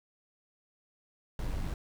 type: noise with amplitude modulation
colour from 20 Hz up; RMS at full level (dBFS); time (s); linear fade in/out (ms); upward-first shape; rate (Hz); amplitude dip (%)
brown; -32; 1.39-1.74; 2; sine; 95.4; 40
effects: none